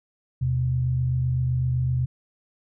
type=tone pair together; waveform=sine; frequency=78.46 / 126.3 Hz; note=D#2 / B2; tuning=+15 / +39 cents; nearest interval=minor sixth; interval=824 cents; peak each=-29 / -21 dBFS; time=0.41-2.06 s; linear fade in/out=10 ms; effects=none